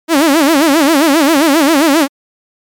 sawtooth tone with vibrato, 301 Hz, D4, 43 cents sharp, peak -3 dBFS, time 0.08-2.08 s, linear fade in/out 50 ms, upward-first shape sine, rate 7.5 Hz, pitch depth 190 cents each way, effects MP3 96 kbps

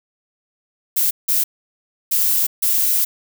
violet noise bursts at uneven times, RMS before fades -17 dBFS, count 4, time 0.96-1.11 / 1.28-1.44 / 2.11-2.47 / 2.62-3.05 s, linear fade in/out 10 ms, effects none

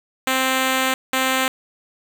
5% pulse tone bursts at uneven times, 261.6 Hz, C4, in tune, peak -6 dBFS, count 2, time 0.27-0.94 / 1.13-1.48 s, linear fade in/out 2 ms, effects none

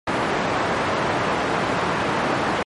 white band-pass noise, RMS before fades -22 dBFS, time 0.07-2.63 s, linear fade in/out 5 ms, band 110 to 1200 Hz, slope 12 dB/octave, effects MP3 48 kbps

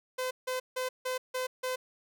sawtooth tone bursts, 511 Hz, C5, 41 cents flat, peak -27 dBFS, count 6, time 0.18-1.76 s, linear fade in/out 10 ms, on 130 ms, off 160 ms, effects none

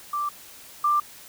sine tone pair in turn, 1174.7 / 1184.2 Hz, D6 / D6, 0 / +14 cents, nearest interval unison, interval 14 cents, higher second, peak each -24 / -18 dBFS, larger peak second, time 0.13-0.29 / 0.84-1 s, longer neither, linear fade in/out 5 ms, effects white hiss -46 dBFS RMS until 1.28 s

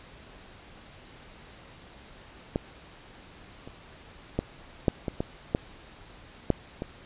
clicks, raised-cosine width 2 ms, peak -12 / -28 / -12 / -7 / -16 / -14 / -9 / -7 / -18 dBFS, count 9, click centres 2.559 / 3.675 / 4.39 / 4.882 / 5.082 / 5.205 / 5.549 / 6.503 / 6.821 s, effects pink hiss -50 dBFS RMS until 7.05 s + resampled to 8000 Hz

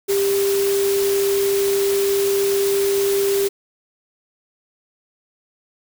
sine tone in noise, 396.5 Hz, G4, 20 cents sharp, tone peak -16 dBFS, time 0.08-3.49 s, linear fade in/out 20 ms, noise white, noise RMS -27 dBFS, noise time 0.08-3.49 s, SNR +8 dB, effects none

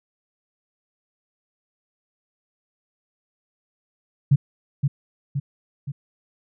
sine tone with echo, 140 Hz, C#3, 18 cents sharp, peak -11 dBFS, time 4.31-4.36 s, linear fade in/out 10 ms, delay 520 ms, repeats 3, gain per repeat -5 dB, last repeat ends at 5.92 s, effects none

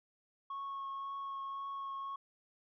sine tone with vibrato, 1098 Hz, C#6, 17 cents flat, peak -37 dBFS, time 0.5-2.16 s, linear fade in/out 5 ms, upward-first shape triangle, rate 1.9 Hz, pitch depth 12 cents each way, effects tanh soft clip ceiling -37 dBFS

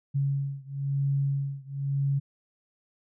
sine beating tone pair, 138.59 / 139.59 Hz, C#3 / C#3, 0 / +12 cents, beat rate 1 Hz, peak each -28 / -29 dBFS, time 0.14-2.2 s, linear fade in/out 20 ms, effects none

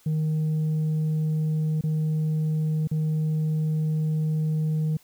sine tone with dropouts, 155.7 Hz, D#3, 2 cents sharp, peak -19 dBFS, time 0.06-4.97 s, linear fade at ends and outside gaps 5 ms, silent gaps 1.811-1.837 / 2.874-2.913 s, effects tanh soft clip ceiling -21 dBFS + white hiss -58 dBFS RMS until 5.03 s

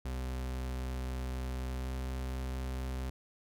40% pulse tone with pitch glide, 63.8 to 64.43 Hz, C2 to C2, -43 to -26 cents, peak -34 dBFS, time 0.05-3.1 s, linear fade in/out 5 ms, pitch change +17 cents, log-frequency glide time 1.7-1.93 s, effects none

